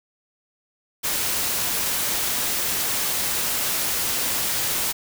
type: noise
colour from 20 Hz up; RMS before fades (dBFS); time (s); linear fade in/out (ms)
white; -24; 1.03-4.93; 20
effects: none